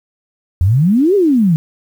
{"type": "exponential two-way sweep", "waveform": "sine", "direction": "up then down", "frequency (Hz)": [82.41, 420.7, 151.7], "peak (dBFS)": -8, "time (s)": [0.61, 1.56], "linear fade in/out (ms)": 0, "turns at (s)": 1.15, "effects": ["7-bit"]}